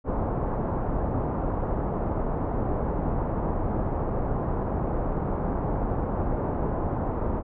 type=low-pass noise; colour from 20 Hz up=pink; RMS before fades=-27 dBFS; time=0.04-7.43 s; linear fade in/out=50 ms; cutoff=1000 Hz; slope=24 dB/octave; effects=none